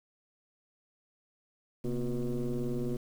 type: tone with frequency modulation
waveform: sine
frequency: 114.3 Hz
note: A#2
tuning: 34 cents flat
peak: -28 dBFS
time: 1.84-2.97 s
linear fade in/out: 10 ms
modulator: 124 Hz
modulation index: 2.5
effects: tanh soft clip ceiling -27 dBFS + 9-bit